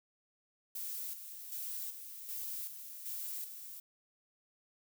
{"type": "noise with tremolo", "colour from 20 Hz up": "violet", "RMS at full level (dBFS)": -41, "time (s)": [0.75, 3.8], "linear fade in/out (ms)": 5, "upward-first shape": "square", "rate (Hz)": 1.3, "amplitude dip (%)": 55, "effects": []}